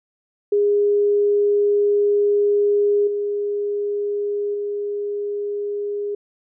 sine tone with level steps, 410 Hz, G#4, 22 cents flat, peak -14 / -20 / -22 dBFS, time 0.52-6.15 s, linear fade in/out 5 ms, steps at 3.07 / 4.54 s, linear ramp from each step 5 ms, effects none

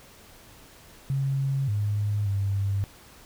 sine tone with pitch steps, 136.4 / 103.6 / 99 Hz, C#3 / G#2 / G2, -28 / -4 / +18 cents, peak -23 dBFS, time 1.1-2.84 s, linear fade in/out 0 ms, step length 580 ms, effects pink hiss -51 dBFS RMS until 3.25 s

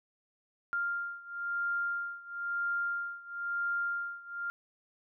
sine beating tone pair, 1396.9 / 1397.9 Hz, F6 / F6, 0 / +1 cents, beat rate 1 Hz, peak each -34 / -36 dBFS, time 0.73-4.5 s, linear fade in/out 0 ms, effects none

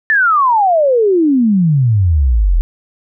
sine exponential sweep, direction down, 1797 to 38.89 Hz, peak -8 dBFS, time 0.1-2.61 s, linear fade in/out 0 ms, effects none

